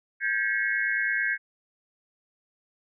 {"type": "tone cluster", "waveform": "sine", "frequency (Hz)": [1590, 1699, 1919, 2181], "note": ["G6", "G#6", "A#6", "C#7"], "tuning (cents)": [24, 39, 50, -29], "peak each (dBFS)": [-27, -30, -32, -30], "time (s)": [0.2, 1.38], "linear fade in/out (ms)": 50, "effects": []}